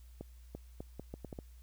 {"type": "accelerating click train", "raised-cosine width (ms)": 2, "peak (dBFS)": -29, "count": 8, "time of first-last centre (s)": [0.21, 1.388], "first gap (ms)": 340, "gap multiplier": 0.75, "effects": ["added 60 Hz sine -52 dBFS peak until 1.62 s", "white hiss -69 dBFS RMS until 1.62 s"]}